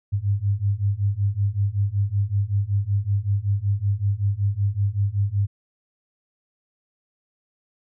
sine beating tone pair, 98 / 103.3 Hz, G2 / G#2, 0 / -9 cents, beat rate 5.3 Hz, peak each -23 / -22 dBFS, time 0.12-5.47 s, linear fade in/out 20 ms, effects none

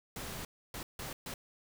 pink noise bursts at uneven times, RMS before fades -42 dBFS, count 4, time 0.16-0.45 / 0.74-0.83 / 0.99-1.13 / 1.26-1.34 s, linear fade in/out 2 ms, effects none

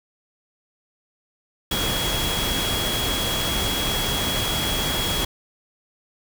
sine tone in noise, 3322 Hz, G#7, in tune, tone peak -26 dBFS, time 1.71-5.25 s, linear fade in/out 5 ms, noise pink, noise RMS -25 dBFS, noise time 1.71-5.25 s, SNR -4 dB, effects none

